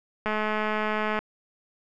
click train, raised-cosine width 0.5 ms, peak -13 dBFS, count 200, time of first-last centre 0.26-1.19 s, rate 214 Hz, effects none

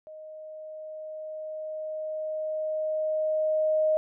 sine tone with level ramp, 622.3 Hz, D#5, in tune, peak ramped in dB -41 to -20 dBFS, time 0.07-3.97 s, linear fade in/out 0 ms, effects none

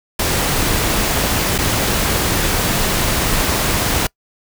pink noise with dropouts, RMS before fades -17 dBFS, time 0.19-4.07 s, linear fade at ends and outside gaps 5 ms, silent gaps 1.581-1.586 s, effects noise-tail reverb RT60 0.1 s tail -25 dB re dry

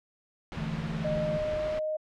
pink noise, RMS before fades -38 dBFS, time 0.52-1.79 s, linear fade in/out 0 ms
sine chord, D suspended second, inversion none, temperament equal, 146.83 / 164.81 / 220 Hz, D3 / E3 / A3, 0 / 0 / 0 cents, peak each -36 / -34 / -37 dBFS, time 0.57-1.38 s, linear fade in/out 5 ms
sine tone with pitch glide, 613 to 619.4 Hz, D#5 to D#5, -26 to -8 cents, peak -28 dBFS, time 1.04-1.97 s, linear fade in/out 10 ms, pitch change +18 cents, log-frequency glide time 1.57-1.8 s
effects low-pass 3000 Hz 12 dB/octave

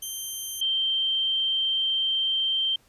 5% pulse / sine tone pair in turn, 3138 / 3138 Hz, G7 / G7, +1 / +1 cents, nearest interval unison, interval 0 cents, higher neither, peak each -22 dBFS, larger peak neither, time 0.02-0.61 / 0.61-2.76 s, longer second, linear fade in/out 5 ms, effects pink hiss -61 dBFS RMS until 2.88 s + resampled to 32000 Hz

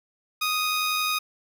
15% pulse tone with amplitude modulation, 1244.5 Hz, D#6, in tune, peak -16 dBFS, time 0.41-1.19 s, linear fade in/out 10 ms, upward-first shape sine, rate 91.1 Hz, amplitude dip 25%, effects none

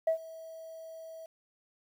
sine tone with ADSR envelope, 648 Hz, E5, 30 cents flat, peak -21 dBFS, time 0.07-1.26 s, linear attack 6 ms, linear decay 100 ms, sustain -22 dB, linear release 4 ms, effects tanh soft clip ceiling -21 dBFS + 10-bit

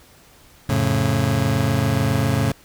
30% pulse chord, F augmented, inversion none, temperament just, 87.31 / 109.13 / 136.42 Hz, F2 / A2 / C#3, 0 / -14 / -27 cents, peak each -23 / -18 / -18 dBFS, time 0.69-2.52 s, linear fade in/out 5 ms, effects pink hiss -50 dBFS RMS until 2.64 s

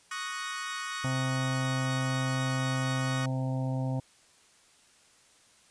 sawtooth chord, D# minor seventh, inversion third, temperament equal, 1108.7 / 1244.5 / 1480 / 1864.7 Hz, C#6 / D#6 / F#6 / A#6, 0 / 0 / 0 / 0 cents, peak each -36 dBFS, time 0.11-3.26 s, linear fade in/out 5 ms
harmonic tone, 130.81 Hz, C3, in tune, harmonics 1 / 2 / 4 / 5 / 6 / 7, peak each -29 / -35 / -41 / -43 / -45 / -46 dBFS, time 1.04-4 s, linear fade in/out 5 ms
effects white hiss -61 dBFS RMS until 5.7 s + resampled to 22050 Hz

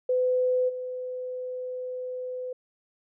sine tone with level steps, 505 Hz, B4, 39 cents sharp, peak -21 / -31 dBFS, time 0.09-2.53 s, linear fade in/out 5 ms, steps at 0.68 s, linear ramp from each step 20 ms, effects none

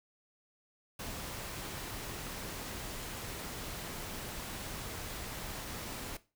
pink noise, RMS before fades -42 dBFS, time 0.99-6.17 s, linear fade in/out 5 ms, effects noise-tail reverb RT60 0.3 s tail -17 dB re dry

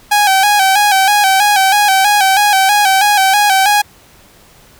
sawtooth tone with vibrato, 798 Hz, G5, 31 cents sharp, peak -4 dBFS, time 0.11-3.82 s, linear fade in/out 10 ms, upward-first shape square, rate 3.1 Hz, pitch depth 64 cents each way, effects pink hiss -44 dBFS RMS until 4.79 s

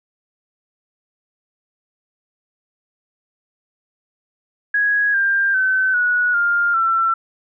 sine tone with pitch steps, 1661.2 / 1592.6 / 1526.9 / 1463.8 / 1403.4 / 1345.4 Hz, G#6 / G6 / G6 / F#6 / F6 / E6, 0 / +27 / -46 / -19 / +8 / +35 cents, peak -14 dBFS, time 4.74-7.14 s, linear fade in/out 5 ms, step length 400 ms, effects none

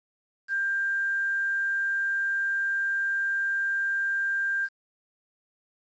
sine tone with quantisation, 1590 Hz, G6, 24 cents sharp, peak -24 dBFS, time 0.48-4.69 s, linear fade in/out 50 ms, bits 8, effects resampled to 16000 Hz

